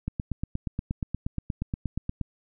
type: click train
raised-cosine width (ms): 5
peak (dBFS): -16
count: 19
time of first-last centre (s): 0.08-2.213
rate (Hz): 8.44
effects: none